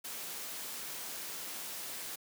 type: noise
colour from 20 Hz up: white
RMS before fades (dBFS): -42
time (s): 0.04-2.16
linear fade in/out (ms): 10
effects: high-pass 150 Hz 12 dB/octave